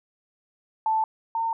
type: tone pair in turn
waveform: sine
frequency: 880 / 908.9 Hz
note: A5 / A#5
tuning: 0 / -44 cents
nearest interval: minor second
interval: 56 cents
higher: second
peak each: -20 / -23 dBFS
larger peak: first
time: 0.86-1.04 / 1.35-1.53 s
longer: neither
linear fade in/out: 2 ms
effects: none